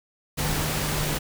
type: tone in noise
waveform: sine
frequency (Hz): 150.9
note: D3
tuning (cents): +47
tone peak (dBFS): -31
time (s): 0.37-1.19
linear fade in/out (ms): 20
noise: pink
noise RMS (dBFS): -27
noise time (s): 0.37-1.19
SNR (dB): -7
effects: none